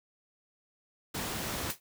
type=noise; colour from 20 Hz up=pink; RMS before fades=-35 dBFS; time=1.14-1.71 s; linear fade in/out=10 ms
type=noise with exponential decay; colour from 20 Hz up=white; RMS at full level=-31 dBFS; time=1.7-1.8 s; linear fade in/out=1 ms; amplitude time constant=21 ms
effects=high-pass 60 Hz 12 dB/octave